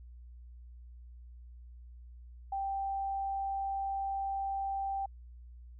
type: tone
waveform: sine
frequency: 784 Hz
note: G5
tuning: in tune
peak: -32 dBFS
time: 2.52-5.06 s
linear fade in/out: 5 ms
effects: added 60 Hz sine -48 dBFS peak until 5.79 s